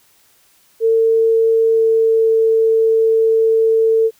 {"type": "tone with pitch glide", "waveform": "sine", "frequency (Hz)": [450.9, 447.5], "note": ["A4", "A4"], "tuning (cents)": [42, 29], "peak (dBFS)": -10, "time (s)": [0.8, 4.11], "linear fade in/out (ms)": 50, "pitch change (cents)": -13, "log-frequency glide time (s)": [1.67, 2.36], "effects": ["white hiss -54 dBFS RMS until 4.19 s"]}